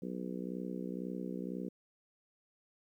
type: harmonic tone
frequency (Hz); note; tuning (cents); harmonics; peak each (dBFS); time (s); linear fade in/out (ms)
62; B1; +7; 3 / 4 / 5 / 6 / 7 / 8; -41 / -43 / -45 / -47 / -48 / -49; 0.02-1.69; 5
effects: 12-bit